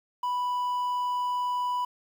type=tone with quantisation; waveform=triangle; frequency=987.8 Hz; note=B5; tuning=in tune; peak=-24 dBFS; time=0.23-1.85 s; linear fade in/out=5 ms; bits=9; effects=none